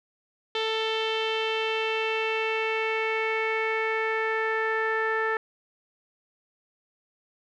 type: tone with low-pass filter sweep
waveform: sawtooth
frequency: 442.6 Hz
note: A4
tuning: 10 cents sharp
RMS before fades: -27 dBFS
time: 0.55-5.37 s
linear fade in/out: 2 ms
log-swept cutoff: 3400 to 1700 Hz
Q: 4.3
effects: none